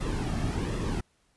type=noise with flanger; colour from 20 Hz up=brown; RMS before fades=-30 dBFS; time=0-1.01 s; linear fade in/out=10 ms; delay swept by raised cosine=1.3 to 2.07 ms; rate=1.3 Hz; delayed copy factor=-0.6; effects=pink hiss -69 dBFS RMS until 1.36 s + resampled to 24000 Hz